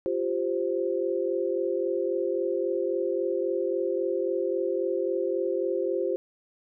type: chord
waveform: sine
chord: F suspended second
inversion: none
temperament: just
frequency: 349.2 / 392.9 / 523.8 Hz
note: F4 / G4 / C5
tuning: 0 / +4 / +2 cents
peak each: -29 dBFS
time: 0.06-6.16 s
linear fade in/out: 0 ms
effects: none